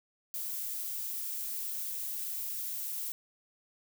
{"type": "noise", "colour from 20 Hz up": "violet", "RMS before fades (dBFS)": -37, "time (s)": [0.34, 3.12], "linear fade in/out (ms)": 0, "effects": []}